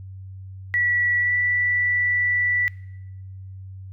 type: tone with pitch glide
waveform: sine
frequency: 1944 to 1964.3 Hz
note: B6 to B6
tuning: -28 to -10 cents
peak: -18 dBFS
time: 0.74-2.68 s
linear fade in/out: 0 ms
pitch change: +18 cents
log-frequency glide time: 1.18-1.33 s
effects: noise-tail reverb RT60 1.0 s tail -21 dB re dry + added 95 Hz sine -35 dBFS peak until 3.92 s